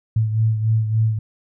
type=beating tone pair; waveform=sine; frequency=110 / 113.5 Hz; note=A2 / A#2; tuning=0 / -46 cents; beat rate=3.5 Hz; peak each=-16 / -24 dBFS; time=0.16-1.19 s; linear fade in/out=5 ms; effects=none